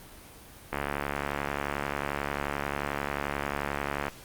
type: click train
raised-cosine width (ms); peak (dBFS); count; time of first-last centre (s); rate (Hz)
0.5; -14; 240; 0.73-4.082; 71.3
effects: pink hiss -49 dBFS RMS until 4.24 s + Opus 32 kbps